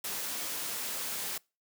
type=noise; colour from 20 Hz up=white; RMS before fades=-36 dBFS; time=0.04-1.38 s; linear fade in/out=5 ms; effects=noise-tail reverb RT60 0.3 s tail -26 dB re dry + high-pass 150 Hz 12 dB/octave